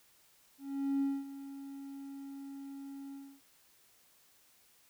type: tone with ADSR envelope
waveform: triangle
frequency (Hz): 275.9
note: C#4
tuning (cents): -8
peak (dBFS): -25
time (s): 0.58-3.41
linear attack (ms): 430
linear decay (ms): 230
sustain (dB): -16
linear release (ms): 280
effects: tanh soft clip ceiling -24 dBFS + white hiss -66 dBFS RMS until 4.89 s